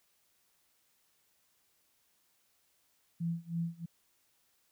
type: tone with tremolo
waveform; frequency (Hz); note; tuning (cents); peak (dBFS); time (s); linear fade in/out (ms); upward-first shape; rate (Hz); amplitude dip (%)
sine; 168; E3; +33; -30; 3.2-3.86; 10; sine; 3.1; 95
effects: white hiss -73 dBFS RMS until 4.71 s

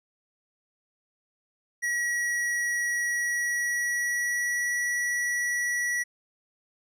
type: tone with pitch glide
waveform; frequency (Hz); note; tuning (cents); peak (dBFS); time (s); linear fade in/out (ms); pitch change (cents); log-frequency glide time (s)
square; 1919 to 1937.9; A#6 to B6; +50 to -33; -26; 1.82-6.04; 20; +17; 3.04-4.77
effects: low-pass 12000 Hz 12 dB/octave

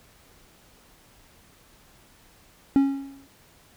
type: tone with exponential decay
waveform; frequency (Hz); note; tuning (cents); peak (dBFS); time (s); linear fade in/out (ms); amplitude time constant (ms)
triangle; 274.9; C#4; -14; -11; 2.76-3.27; 0; 110
effects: pink hiss -56 dBFS RMS until 3.76 s

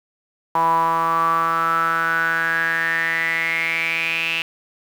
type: tone with band-pass filter sweep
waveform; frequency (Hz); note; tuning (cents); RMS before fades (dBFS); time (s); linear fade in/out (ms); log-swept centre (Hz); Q
sawtooth; 164.81; E3; 0; -20; 0.55-4.42; 2; 950 to 2700; 9.6
effects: 7-bit

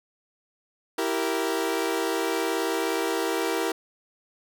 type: chord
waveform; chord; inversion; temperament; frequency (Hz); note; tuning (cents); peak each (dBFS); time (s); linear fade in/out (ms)
sawtooth; E diminished; none; equal with one note detuned; 329.6 / 388.8 / 466.2; E4 / G4 / Bb4; 0 / -14 / 0; -25; 0.98-3.72; 5
effects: none

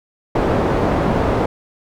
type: low-pass noise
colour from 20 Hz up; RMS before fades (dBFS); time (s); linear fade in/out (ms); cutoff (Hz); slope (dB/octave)
white; -17; 0.35-1.46; 5; 590; 12
effects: none

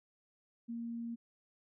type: tone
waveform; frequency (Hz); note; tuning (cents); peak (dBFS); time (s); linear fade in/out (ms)
sine; 233.1; A#3; 0; -38; 0.68-1.16; 20
effects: none

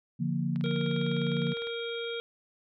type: chord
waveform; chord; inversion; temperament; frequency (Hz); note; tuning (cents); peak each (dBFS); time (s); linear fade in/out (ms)
sine; Bb major; first; just; 145.68 / 174.81 / 233.1; D3 / F3 / Bb3; -14 / +2 / 0; -31 / -31 / -33; 0.19-1.54; 20
type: click train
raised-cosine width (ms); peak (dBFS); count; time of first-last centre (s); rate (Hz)
0.3; -30; 23; 0.56-1.671; 19.8
type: harmonic tone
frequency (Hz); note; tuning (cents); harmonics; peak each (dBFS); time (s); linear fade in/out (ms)
466.2; A#4; 0; 1 / 3 / 5 / 7 / 8; -34 / -42 / -43 / -40 / -45; 0.64-2.2; 0
effects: none

